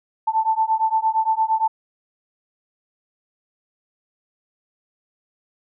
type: beating tone pair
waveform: sine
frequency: 880 / 888.7 Hz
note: A5 / A5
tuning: 0 / +17 cents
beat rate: 8.7 Hz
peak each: -20 dBFS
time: 0.27-1.68 s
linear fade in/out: 10 ms
effects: none